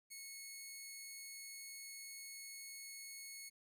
10% pulse tone, 2193 Hz, C#7, 19 cents flat, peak -40 dBFS, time 0.1-3.5 s, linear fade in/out 20 ms, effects 13-bit

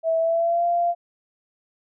sine tone with pitch glide, 653 to 691.8 Hz, E5 to F5, -17 to -17 cents, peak -18 dBFS, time 0.03-0.95 s, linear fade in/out 50 ms, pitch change +100 cents, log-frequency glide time 0.18-0.65 s, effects none

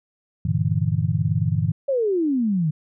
sine chord, E half-diminished seventh, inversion first, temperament equal with one note detuned, 98 / 116.54 / 146.41 / 164.81 Hz, G2 / Bb2 / D3 / E3, 0 / 0 / -5 / 0 cents, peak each -24 dBFS, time 0.45-1.72 s, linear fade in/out 5 ms
sine exponential sweep, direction down, 570 to 146.8 Hz, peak -18 dBFS, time 1.88-2.71 s, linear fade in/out 10 ms
effects none

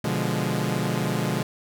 sawtooth chord, B diminished seventh, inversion none, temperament equal, 123.47 / 146.83 / 174.61 / 207.7 Hz, B2 / D3 / F3 / Ab3, 0 / 0 / 0 / 0 cents, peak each -25 dBFS, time 0.04-1.43 s, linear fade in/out 5 ms, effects none

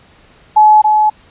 sine tone with echo, 854 Hz, G#5, 48 cents sharp, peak -3 dBFS, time 0.56-0.82 s, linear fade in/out 10 ms, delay 280 ms, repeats 1, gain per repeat -4 dB, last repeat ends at 1.1 s, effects pink hiss -46 dBFS RMS until 1.3 s + resampled to 8000 Hz

